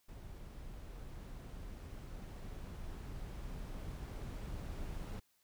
brown noise with level ramp, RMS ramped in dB -50 to -42 dBFS, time 0.08-5.2 s, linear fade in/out 10 ms, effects white hiss -75 dBFS RMS until 5.43 s

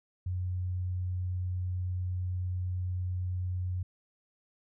sine tone, 90.9 Hz, F#2, 30 cents flat, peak -30 dBFS, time 0.26-3.83 s, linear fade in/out 5 ms, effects none

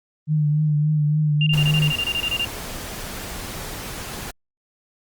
sine tone with vibrato, 151 Hz, D3, 48 cents sharp, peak -16 dBFS, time 0.27-1.93 s, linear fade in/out 50 ms, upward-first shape triangle, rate 3.5 Hz, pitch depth 42 cents each way
sine tone bursts, 2794 Hz, F7, in tune, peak -20 dBFS, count 13, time 1.41-2.449 s, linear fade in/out 2 ms, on 55 ms, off 27 ms
pink noise, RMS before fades -32 dBFS, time 1.53-4.31 s, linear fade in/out 5 ms
effects Opus 32 kbps

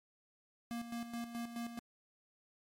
square tone with tremolo, 234.8 Hz, A#3, 13 cents sharp, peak -39 dBFS, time 0.71-1.79 s, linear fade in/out 0 ms, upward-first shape square, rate 4.7 Hz, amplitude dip 60%, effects MP3 64 kbps

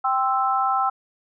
sine chord, C major, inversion second, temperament equal, 784 / 1046.5 / 1318.5 Hz, G5 / C6 / E6, 0 / 0 / 0 cents, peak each -22 / -26 / -22 dBFS, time 0.04-0.9 s, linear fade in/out 10 ms, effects none

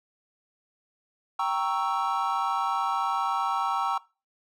triangle chord, G diminished seventh, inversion none, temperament equal, 784 / 932.3 / 1108.7 / 1318.5 Hz, G5 / Bb5 / Db6 / Fb6, 0 / 0 / 0 / 0 cents, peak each -28 dBFS, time 1.39-3.98 s, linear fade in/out 5 ms, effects noise-tail reverb RT60 0.3 s tail -21 dB re dry + tanh soft clip ceiling -13 dBFS

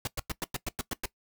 pink noise bursts, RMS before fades -32 dBFS, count 9, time 0.05-1.057 s, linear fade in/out 2 ms, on 23 ms, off 100 ms, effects noise-tail reverb RT60 0.1 s tail -19 dB re dry

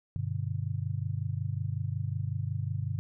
sine chord, G major, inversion none, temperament equal with one note detuned, 98 / 123.47 / 148.88 Hz, G2 / B2 / D3, 0 / 0 / +24 cents, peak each -33 / -34 / -36 dBFS, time 0.16-2.99 s, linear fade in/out 0 ms, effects none

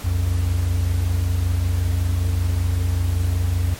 triangle tone pair together, 64.07 / 89.3 Hz, C2 / F2, -36 / +39 cents, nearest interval tritone, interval 575 cents, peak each -22 / -16 dBFS, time 0.04-3.75 s, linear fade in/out 10 ms, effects pink hiss -37 dBFS RMS until 3.79 s + MP3 64 kbps

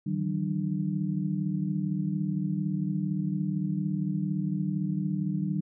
sine tone cluster, 152.6 / 166 / 190.2 / 299.7 Hz, D#3 / E3 / F#3 / D4, -33 / +12 / +48 / +35 cents, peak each -31 / -37 / -29 / -36 dBFS, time 0.06-5.61 s, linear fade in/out 10 ms, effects none

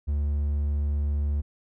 triangle tone, 72.7 Hz, D2, 17 cents flat, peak -21 dBFS, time 0.07-1.42 s, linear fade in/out 20 ms, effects none

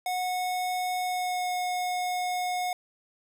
square tone with pitch glide, 731 to 725.1 Hz, F#5 to F#5, -21 to -35 cents, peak -28 dBFS, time 0.06-2.73 s, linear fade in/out 2 ms, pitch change -14 cents, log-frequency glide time 1-1.51 s, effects none

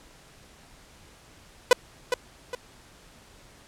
sawtooth tone with echo, 496.6 Hz, B4, 9 cents sharp, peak -8 dBFS, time 1.71-1.73 s, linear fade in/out 2 ms, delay 410 ms, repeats 2, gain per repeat -9 dB, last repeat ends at 2.55 s, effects pink hiss -53 dBFS RMS until 3.67 s + low-pass 10000 Hz 12 dB/octave

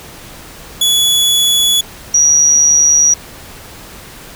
sawtooth / sine tone pair in turn, 3405 / 5775 Hz, G#7 / F#8, +42 / -43 cents, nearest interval major sixth, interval 915 cents, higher second, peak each -6 dBFS, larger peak neither, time 0.81-1.81 / 2.14-3.14 s, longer neither, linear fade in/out 5 ms, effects pink hiss -34 dBFS RMS until 4.35 s

